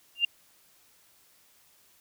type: tone with exponential growth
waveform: sine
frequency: 2794 Hz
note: F7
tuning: in tune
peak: -17 dBFS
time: 0.15-0.25 s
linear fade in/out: 5 ms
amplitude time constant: 20 ms
effects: white hiss -62 dBFS RMS until 2 s